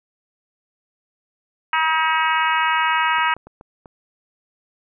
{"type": "harmonic tone", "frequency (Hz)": 318.8, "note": "D#4", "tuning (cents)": 42, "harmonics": [3, 4, 5, 6, 7, 8, 9], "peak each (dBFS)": [-20, -22, -24, -26, -27, -28, -29], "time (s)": [1.73, 3.34], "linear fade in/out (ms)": 2}
{"type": "clicks", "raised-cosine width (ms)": 1, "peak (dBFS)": -27, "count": 5, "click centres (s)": [3.184, 3.366, 3.47, 3.611, 3.858]}
{"effects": []}